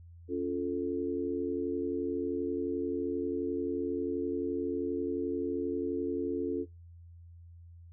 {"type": "chord", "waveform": "sine", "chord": "Db augmented", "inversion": "none", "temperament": "equal", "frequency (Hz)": [277.2, 349.2, 440], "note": ["Db4", "F4", "A4"], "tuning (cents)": [0, 0, 0], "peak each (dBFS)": -34, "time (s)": [0.28, 6.66], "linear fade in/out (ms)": 50, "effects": ["noise-tail reverb RT60 0.2 s tail -17 dB re dry", "added 85 Hz sine -49 dBFS peak until 7.92 s"]}